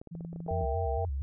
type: clicks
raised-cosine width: 2 ms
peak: -31 dBFS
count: 11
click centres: 0.015 / 0.073 / 0.152 / 0.208 / 0.249 / 0.33 / 0.361 / 0.404 / 0.464 / 0.509 / 0.611 s
type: tone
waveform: sine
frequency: 167.7 Hz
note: E3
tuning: 30 cents sharp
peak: -38 dBFS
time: 0.11-0.66 s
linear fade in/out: 10 ms
type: chord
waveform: sine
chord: E diminished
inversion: second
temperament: equal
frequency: 466.2 / 659.3 / 784 Hz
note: Bb4 / E5 / G5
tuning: 0 / 0 / 0 cents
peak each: -35 dBFS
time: 0.48-1.05 s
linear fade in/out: 2 ms
type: tone with vibrato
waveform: sine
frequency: 77.5 Hz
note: D#2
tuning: 6 cents flat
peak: -30 dBFS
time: 0.51-1.22 s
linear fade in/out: 0 ms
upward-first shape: square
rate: 4.3 Hz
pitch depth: 220 cents each way
effects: none